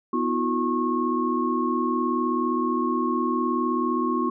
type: tone cluster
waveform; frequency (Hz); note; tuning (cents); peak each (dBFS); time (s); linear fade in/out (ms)
sine; 247 / 322.8 / 362.1 / 1089; B3 / E4 / F#4 / C#6; 0 / -36 / -37 / -31; -26 / -28 / -28 / -26; 0.13-4.3; 5
effects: none